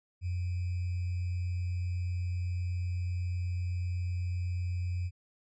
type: tone with sample-and-hold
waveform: sine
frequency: 89.2 Hz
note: F2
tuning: 37 cents sharp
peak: -30 dBFS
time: 0.21-5.11 s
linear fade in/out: 50 ms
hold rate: 2450 Hz
effects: resampled to 16000 Hz